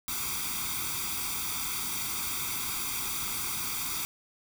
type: noise with comb filter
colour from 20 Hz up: white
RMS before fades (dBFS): -33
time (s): 0.08-4.05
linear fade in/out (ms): 0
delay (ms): 0.85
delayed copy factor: +0.95
effects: none